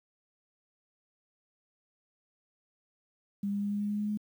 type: tone with pitch steps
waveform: sine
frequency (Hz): 200.9 / 202.2 / 203.5 / 204.8 / 206.1 / 207.4 / 208.7 / 210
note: G3 / G#3 / G#3 / G#3 / G#3 / G#3 / G#3 / G#3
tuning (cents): +43 / -46 / -35 / -24 / -13 / -2 / +9 / +19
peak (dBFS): -29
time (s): 3.43-4.174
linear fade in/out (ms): 5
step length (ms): 93
effects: 10-bit